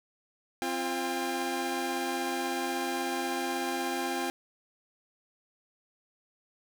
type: tone cluster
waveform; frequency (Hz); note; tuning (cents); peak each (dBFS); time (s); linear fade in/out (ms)
sawtooth; 261.9 / 347.3 / 802; C4 / F4 / G5; +2 / -10 / +39; -32 / -30 / -30; 0.62-4.3; 0
effects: 10-bit